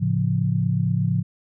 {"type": "chord", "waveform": "sine", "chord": "A augmented", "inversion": "none", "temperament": "equal", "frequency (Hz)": [110, 138.59, 174.61], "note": ["A2", "C#3", "E#3"], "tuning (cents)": [0, 0, 0], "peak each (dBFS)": -23, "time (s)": [0, 1.23], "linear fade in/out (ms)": 20, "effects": []}